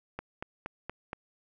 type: click train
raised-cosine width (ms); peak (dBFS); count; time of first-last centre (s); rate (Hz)
0.5; -21; 5; 0.19-1.131; 4.25
effects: none